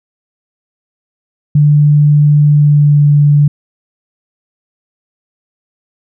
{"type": "tone with pitch glide", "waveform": "sine", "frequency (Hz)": [147.7, 146], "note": ["D3", "D3"], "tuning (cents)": [10, -10], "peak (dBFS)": -4, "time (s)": [1.55, 3.48], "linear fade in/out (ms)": 5, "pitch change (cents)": -20, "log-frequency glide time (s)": [2.48, 3.05], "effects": []}